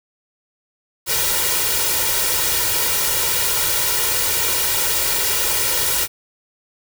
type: noise with comb filter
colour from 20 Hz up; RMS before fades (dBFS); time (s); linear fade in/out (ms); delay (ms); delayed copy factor
white; -19; 1.06-6.08; 50; 2.1; +0.75
effects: none